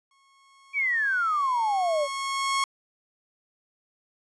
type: tone with exponential growth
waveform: sawtooth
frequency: 1093 Hz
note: C#6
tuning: 25 cents flat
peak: -18 dBFS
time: 0.11-2.64 s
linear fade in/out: 2 ms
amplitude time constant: 550 ms
type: exponential sweep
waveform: sine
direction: down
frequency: 2355 to 554 Hz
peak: -22 dBFS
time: 0.73-2.08 s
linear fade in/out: 50 ms
effects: resampled to 22050 Hz